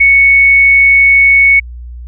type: tone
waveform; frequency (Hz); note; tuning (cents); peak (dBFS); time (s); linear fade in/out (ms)
sine; 2217; C#7; 0; -3; 0-1.6; 10
effects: added 60 Hz sine -24 dBFS peak until 2.07 s